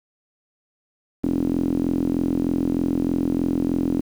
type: tone with band-pass filter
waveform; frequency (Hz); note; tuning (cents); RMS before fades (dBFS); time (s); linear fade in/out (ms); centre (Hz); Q
sawtooth; 43.24; F1; -16; -22; 1.23-4.01; 10; 280; 6.5
effects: 8-bit